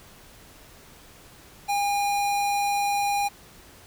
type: tone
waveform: square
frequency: 811 Hz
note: G#5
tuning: 41 cents flat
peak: -23 dBFS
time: 1.68-3.29 s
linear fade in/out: 20 ms
effects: pink hiss -50 dBFS RMS until 3.86 s